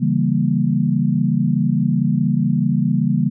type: chord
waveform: sine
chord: C# diminished seventh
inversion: none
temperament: equal with one note detuned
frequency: 140.04 / 164.81 / 196 / 233.1 Hz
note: C#3 / E3 / G3 / Bb3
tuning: +18 / 0 / 0 / 0 cents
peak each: -20 dBFS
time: 0-3.3 s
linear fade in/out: 20 ms
effects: none